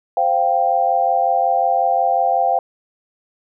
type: chord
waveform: sine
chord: C suspended fourth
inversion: none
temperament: equal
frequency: 523.3 / 698.5 / 784 Hz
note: C5 / F5 / G5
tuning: 0 / 0 / 0 cents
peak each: -22 / -17 / -17 dBFS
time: 0.17-2.59 s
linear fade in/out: 2 ms
effects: none